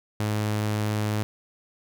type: tone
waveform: sawtooth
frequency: 106.1 Hz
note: G#2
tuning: 38 cents sharp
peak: -20 dBFS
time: 0.2-1.23 s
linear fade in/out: 0 ms
effects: none